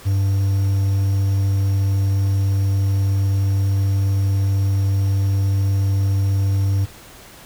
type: tone with quantisation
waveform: triangle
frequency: 98 Hz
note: G2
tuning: in tune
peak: -13 dBFS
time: 0.05-6.86 s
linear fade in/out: 20 ms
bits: 7
effects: pink hiss -42 dBFS RMS until 7.45 s